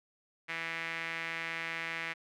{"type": "tone with band-pass filter", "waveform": "sawtooth", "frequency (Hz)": 165.1, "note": "E3", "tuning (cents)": 3, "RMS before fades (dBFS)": -38, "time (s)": [0.48, 2.14], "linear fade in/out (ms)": 20, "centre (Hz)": 2100, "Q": 3.5, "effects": []}